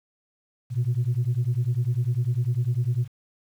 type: beating tone pair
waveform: sine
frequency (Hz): 116.54 / 126.54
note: A#2 / B2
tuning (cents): 0 / +43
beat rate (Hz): 10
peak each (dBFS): -23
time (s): 0.7-3.08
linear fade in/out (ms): 50
effects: tanh soft clip ceiling -17 dBFS + 9-bit